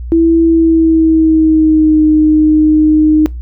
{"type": "tone with pitch glide", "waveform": "sine", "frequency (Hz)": [330, 307.9], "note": ["E4", "D#4"], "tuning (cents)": [2, -18], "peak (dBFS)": -5, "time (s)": [0.12, 3.26], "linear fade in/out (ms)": 0, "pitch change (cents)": -120, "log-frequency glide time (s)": [0.43, 2.04], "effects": ["noise-tail reverb RT60 0.2 s tail -22 dB re dry", "added 60 Hz sine -20 dBFS peak until 3.41 s"]}